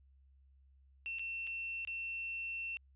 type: tone with dropouts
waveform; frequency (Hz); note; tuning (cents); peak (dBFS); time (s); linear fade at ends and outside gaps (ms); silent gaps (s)
sine; 2700; E7; +41; -38; 1.06-2.77; 0; 1.186-1.194 / 1.469-1.473 / 1.85-1.874
effects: added 67 Hz sine -62 dBFS peak until 2.95 s + resampled to 8000 Hz